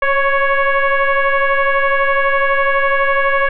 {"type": "tone with frequency modulation", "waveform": "sine", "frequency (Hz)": 560, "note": "C#5", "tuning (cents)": 18, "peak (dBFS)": -11, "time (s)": [0.02, 3.49], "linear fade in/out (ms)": 5, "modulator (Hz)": 554, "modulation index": 2.8, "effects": []}